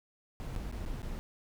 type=noise with dropouts; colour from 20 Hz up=brown; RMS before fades=-38 dBFS; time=0.4-1.19 s; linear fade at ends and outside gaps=0 ms; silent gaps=0.552-0.562 / 0.715-0.725 / 0.852-0.86 / 1.018-1.029 s; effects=none